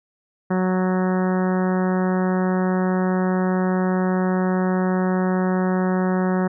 harmonic tone, 184.9 Hz, F#3, 1 cent flat, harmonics 1 / 2 / 3 / 4 / 5 / 6 / 7 / 8 / 9 / 10, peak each -19 / -25 / -29 / -31 / -33 / -35 / -36 / -37 / -38 / -39 dBFS, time 0.5-6.48 s, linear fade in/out 10 ms, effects none

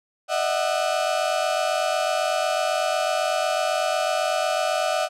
35% pulse tone cluster, 608 / 656 / 742 Hz, D#5 / E5 / F#5, -40 / -9 / +5 cents, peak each -24 dBFS, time 0.28-5.09 s, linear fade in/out 50 ms, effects low-pass 9000 Hz 12 dB/octave

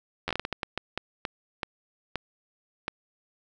slowing click train, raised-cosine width 0.3 ms, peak -13 dBFS, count 15, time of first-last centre 0.28-2.881 s, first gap 11 ms, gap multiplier 1.38, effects none

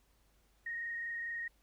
sine tone with frequency modulation, 1864.7 Hz, A#6, in tune, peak -37 dBFS, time 0.66-1.48 s, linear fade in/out 5 ms, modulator 24.6 Hz, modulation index 0.85, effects added 50 Hz sine -70 dBFS peak until 1.62 s + pink hiss -73 dBFS RMS until 1.62 s

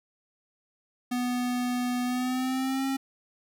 square tone with pitch glide, 246.9 to 269.2 Hz, B3 to C4, 0 to +49 cents, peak -27 dBFS, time 1.11-2.97 s, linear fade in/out 10 ms, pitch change +149 cents, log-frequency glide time 2.04-2.86 s, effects none

